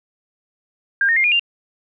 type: tone with pitch steps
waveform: sine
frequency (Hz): 1603 / 1841.4 / 2115 / 2430 / 2791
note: G6 / A#6 / C7 / D#7 / F7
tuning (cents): +38 / -22 / +18 / -42 / -2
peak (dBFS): -13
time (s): 1.01-1.395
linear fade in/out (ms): 2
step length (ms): 77
effects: none